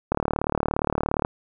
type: click train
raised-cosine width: 1 ms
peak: -8 dBFS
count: 43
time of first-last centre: 0.12-1.249 s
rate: 37.2 Hz
effects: none